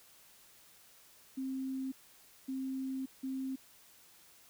sine tone bursts at uneven times, 264.6 Hz, C4, 20 cents sharp, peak -35 dBFS, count 3, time 1.37-1.92 / 2.48-3.06 / 3.23-3.56 s, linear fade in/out 10 ms, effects white hiss -61 dBFS RMS until 4.49 s

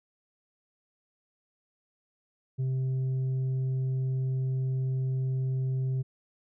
triangle tone with tanh clipping, 130.81 Hz, C3, in tune, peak -27 dBFS, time 2.58-6.03 s, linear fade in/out 20 ms, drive 8 dB, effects none

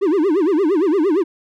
triangle tone with vibrato, 348.4 Hz, F4, 4 cents flat, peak -11 dBFS, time 0.01-1.24 s, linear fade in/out 20 ms, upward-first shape sine, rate 8.7 Hz, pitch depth 280 cents each way, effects none

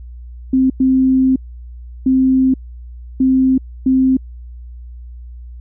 sine tone bursts at uneven times, 261.6 Hz, C4, in tune, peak -9 dBFS, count 5, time 0.53-0.7 / 0.8-1.36 / 2.06-2.54 / 3.2-3.58 / 3.86-4.17 s, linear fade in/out 5 ms, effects added 60 Hz sine -30 dBFS peak until 5.6 s

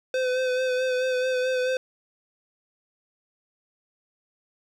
square tone with vibrato, 510 Hz, C5, 44 cents flat, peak -23 dBFS, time 0.14-1.77 s, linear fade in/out 2 ms, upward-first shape sine, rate 4.6 Hz, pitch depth 27 cents each way, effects low-pass 5000 Hz 12 dB/octave + 9-bit

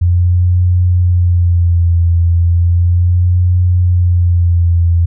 sine tone with vibrato, 87.31 Hz, F2, in tune, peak -7 dBFS, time 0.01-5.06 s, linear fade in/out 10 ms, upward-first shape sine, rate 0.35 Hz, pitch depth 45 cents each way, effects none

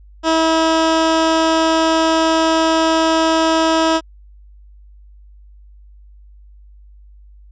15% pulse tone, 323.1 Hz, E4, 35 cents flat, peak -6 dBFS, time 0.23-4.01 s, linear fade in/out 50 ms, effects added 50 Hz sine -40 dBFS peak until 7.51 s + resampled to 16000 Hz

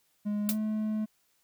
triangle tone with pitch glide, 207.7 to 215.3 Hz, G#3 to A3, 0 to -37 cents, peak -26 dBFS, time 0.25-1.06 s, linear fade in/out 20 ms, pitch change +63 cents, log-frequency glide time 0.47-0.55 s
blue noise with exponential decay, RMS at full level -26 dBFS, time 0.49-0.58 s, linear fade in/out 0 ms, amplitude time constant 19 ms
effects white hiss -71 dBFS RMS until 1.43 s

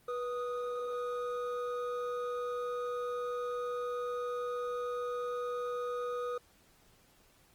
triangle tone pair together, 488.1 / 1244.5 Hz, B4 / D#6, -20 / 0 cents, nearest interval octave + major third, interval 1620 cents, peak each -33 / -38 dBFS, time 0.08-6.38 s, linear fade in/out 5 ms, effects pink hiss -65 dBFS RMS until 7.54 s + Opus 24 kbps

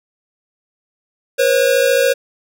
square tone pair together, 487 / 541 Hz, B4 / C#5, -24 / -42 cents, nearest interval major second, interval 182 cents, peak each -16 / -14 dBFS, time 1.38-2.14 s, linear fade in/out 20 ms, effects none

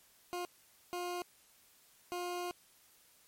20% pulse tone bursts at uneven times, 354.5 Hz, F4, 26 cents sharp, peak -32 dBFS, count 3, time 0.33-0.45 / 0.93-1.22 / 2.12-2.51 s, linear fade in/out 0 ms, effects white hiss -65 dBFS RMS until 3.27 s + MP3 64 kbps

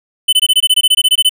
square tone bursts, 3020 Hz, F#7, 35 cents sharp, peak -7 dBFS, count 15, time 0.28-1.294 s, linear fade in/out 10 ms, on 48 ms, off 21 ms, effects none

